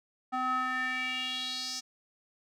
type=tone with band-pass filter sweep; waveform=square; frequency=255.9 Hz; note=C4; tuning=38 cents flat; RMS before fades=-33 dBFS; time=0.32-1.81 s; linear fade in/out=20 ms; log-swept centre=1000 to 5700 Hz; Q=4.2; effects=none